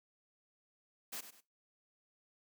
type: noise with echo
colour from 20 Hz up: white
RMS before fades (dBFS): -43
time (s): 1.12-1.21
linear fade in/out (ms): 10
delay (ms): 99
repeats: 2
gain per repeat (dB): -10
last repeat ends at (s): 1.408
effects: noise-tail reverb RT60 0.2 s tail -17 dB re dry + high-pass 200 Hz 12 dB/octave